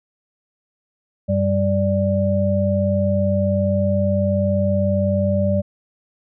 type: tone cluster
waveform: sine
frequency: 96.4 / 195.1 / 586 Hz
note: G2 / G3 / D5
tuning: -28 / -8 / -4 cents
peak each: -20 dBFS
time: 1.28-5.62 s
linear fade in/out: 20 ms
effects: none